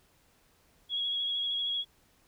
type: tone with vibrato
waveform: sine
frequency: 3322 Hz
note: G#7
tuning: in tune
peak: -29 dBFS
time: 0.89-1.85 s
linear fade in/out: 50 ms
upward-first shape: sine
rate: 13 Hz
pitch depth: 23 cents each way
effects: pink hiss -66 dBFS RMS until 2.27 s